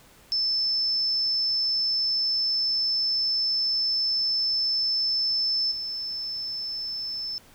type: tone with level steps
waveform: sine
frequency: 5274 Hz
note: E8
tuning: in tune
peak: -22 / -29 dBFS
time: 0.32-7.38 s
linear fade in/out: 0 ms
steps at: 5.71 s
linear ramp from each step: 10 ms
effects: pink hiss -54 dBFS RMS until 7.54 s